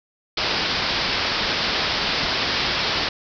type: low-pass noise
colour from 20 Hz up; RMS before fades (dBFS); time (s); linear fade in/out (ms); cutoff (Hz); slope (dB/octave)
white; -23; 0.37-3.09; 5; 5300; 96
effects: none